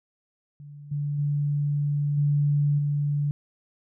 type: tone with level steps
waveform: sine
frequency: 145.2 Hz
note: D3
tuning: 19 cents flat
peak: -40 / -25 / -22 / -19 / -22 dBFS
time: 0.6-3.31 s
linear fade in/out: 0 ms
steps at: 0.91 / 1.18 / 2.17 / 2.78 s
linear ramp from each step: 10 ms
effects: none